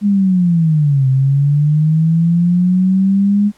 sine linear two-way sweep, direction down then up, 207.7 to 130.7 to 207.7 Hz, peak -9 dBFS, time 0.01-3.52 s, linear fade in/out 50 ms, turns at 1.08 s, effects pink hiss -51 dBFS RMS until 3.57 s + low-pass 11000 Hz 12 dB/octave

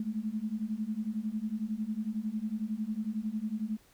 sine beating tone pair, 210 / 221 Hz, G#3 / A3, +19 / +8 cents, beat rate 11 Hz, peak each -35 / -34 dBFS, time 0-3.77 s, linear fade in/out 2 ms, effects pink hiss -63 dBFS RMS until 3.93 s

